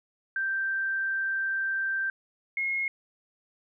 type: tone pair in turn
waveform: sine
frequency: 1568 / 2158 Hz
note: G6 / C#7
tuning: 0 / -47 cents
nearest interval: tritone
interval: 553 cents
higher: second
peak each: -26 dBFS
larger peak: neither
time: 0.36-2.1 / 2.57-2.88 s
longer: first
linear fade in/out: 2 ms
effects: none